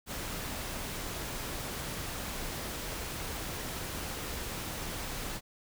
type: noise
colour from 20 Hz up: pink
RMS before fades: -38 dBFS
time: 0.06-5.41 s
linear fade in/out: 50 ms
effects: none